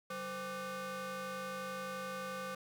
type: ring-modulated tone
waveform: 30% pulse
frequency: 328.5 Hz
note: E4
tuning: 6 cents flat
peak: -34 dBFS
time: 0.1-2.55 s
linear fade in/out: 5 ms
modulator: 847 Hz
effects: none